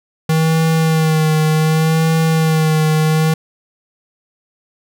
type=tone with vibrato; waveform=square; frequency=158.6 Hz; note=D#3; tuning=33 cents sharp; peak=-12 dBFS; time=0.29-3.34 s; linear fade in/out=5 ms; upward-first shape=sine; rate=0.67 Hz; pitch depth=31 cents each way; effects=none